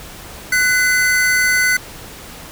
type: tone pair together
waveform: square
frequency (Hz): 1490 / 2037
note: F#6 / C7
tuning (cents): +12 / -47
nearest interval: perfect fourth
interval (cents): 541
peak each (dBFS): -16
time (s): 0.52-1.77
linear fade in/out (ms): 5
effects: pink hiss -35 dBFS RMS until 2.51 s